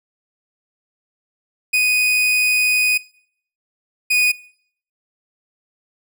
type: tone pair in turn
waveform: 40% pulse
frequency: 2489 / 2478 Hz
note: D#7 / D#7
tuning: 0 / -8 cents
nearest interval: unison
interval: 8 cents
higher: first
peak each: -13 dBFS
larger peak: neither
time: 1.73-2.98 / 4.1-4.32 s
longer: first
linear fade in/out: 10 ms
effects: noise-tail reverb RT60 0.6 s tail -21 dB re dry